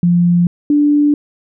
sine tone pair in turn, 174.2 / 293 Hz, F3 / D4, -4 / -4 cents, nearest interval major sixth, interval 900 cents, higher second, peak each -8 dBFS, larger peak neither, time 0.03-0.47 / 0.7-1.14 s, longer neither, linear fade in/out 2 ms, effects none

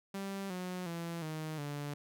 sawtooth tone with pitch steps, 196 / 181.82 / 168.67 / 156.47 / 145.15 Hz, G3 / F#3 / E3 / D#3 / D3, 0 / -30 / +40 / +10 / -20 cents, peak -34 dBFS, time 0.14-1.94 s, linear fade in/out 5 ms, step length 360 ms, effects none

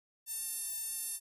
5% pulse tone with band-pass filter, 898 Hz, A5, 35 cents sharp, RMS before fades -39 dBFS, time 0.26-1.2 s, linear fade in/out 50 ms, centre 11000 Hz, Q 3.2, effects none

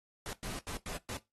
pink noise bursts at uneven times, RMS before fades -41 dBFS, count 5, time 0.26-0.33 / 0.43-0.59 / 0.67-0.77 / 0.86-0.97 / 1.09-1.17 s, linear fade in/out 0 ms, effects noise-tail reverb RT60 0.2 s tail -18 dB re dry + AAC 32 kbps

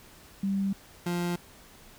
sine / 30% pulse tone pair in turn, 196 / 174.62 Hz, G3 / F3, 0 / 0 cents, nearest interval major second, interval 200 cents, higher first, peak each -25 dBFS, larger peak neither, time 0.43-0.73 / 1.06-1.36 s, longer neither, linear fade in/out 5 ms, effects pink hiss -53 dBFS RMS until 1.98 s

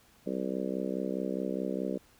harmonic tone, 64.8 Hz, C2, 16 cents flat, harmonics 3 / 4 / 5 / 6 / 7 / 8 / 9, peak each -36 / -37 / -38 / -39 / -39 / -40 / -41 dBFS, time 0.26-1.98 s, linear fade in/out 10 ms, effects pink hiss -62 dBFS RMS until 2.19 s

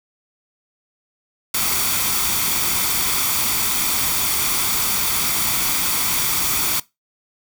white noise with comb filter, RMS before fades -20 dBFS, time 1.54-6.8 s, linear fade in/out 5 ms, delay 0.87 ms, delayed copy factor +0.5, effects noise-tail reverb RT60 0.2 s tail -20 dB re dry

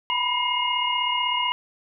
sine tone cluster, 963 / 999 / 2131 / 2860 Hz, B5 / B5 / C7 / F7, -44 / +20 / +31 / +41 cents, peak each -29 / -26 / -29 / -25 dBFS, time 0.1-1.52 s, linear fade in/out 0 ms, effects none

